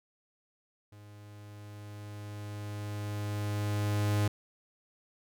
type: tone with level ramp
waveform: 45% pulse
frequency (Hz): 103.83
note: G#2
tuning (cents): 0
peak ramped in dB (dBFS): -50 to -25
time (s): 0.92-4.28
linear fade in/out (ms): 5
effects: none